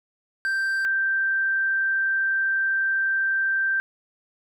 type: tone pair in turn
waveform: triangle / sine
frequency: 1568 / 1568 Hz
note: G6 / G6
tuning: 0 / 0 cents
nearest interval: unison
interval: 0 cents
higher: neither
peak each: -20 dBFS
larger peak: neither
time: 0.45-0.85 / 0.85-3.8 s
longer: second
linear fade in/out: 0 ms
effects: none